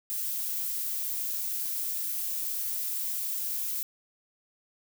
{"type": "noise", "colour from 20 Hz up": "violet", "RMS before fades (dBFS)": -32, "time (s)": [0.1, 3.83], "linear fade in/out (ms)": 0, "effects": []}